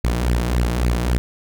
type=tone with flanger; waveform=sawtooth; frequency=60 Hz; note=B1; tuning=49 cents flat; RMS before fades=-19 dBFS; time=0.04-1.18 s; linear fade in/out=0 ms; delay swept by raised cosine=0.4 to 6.4 ms; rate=3.6 Hz; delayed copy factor=+0.65; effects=none